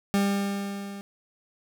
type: tone with level ramp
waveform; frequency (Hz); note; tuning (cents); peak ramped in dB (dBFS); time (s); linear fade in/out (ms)
40% pulse; 199.5; G3; +31; -19 to -36; 0.14-1.01; 0
effects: none